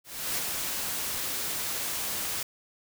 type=noise with ADSR envelope; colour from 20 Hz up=white; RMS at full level=-29 dBFS; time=0.04-2.43 s; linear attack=340 ms; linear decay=8 ms; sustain=-3 dB; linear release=3 ms; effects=none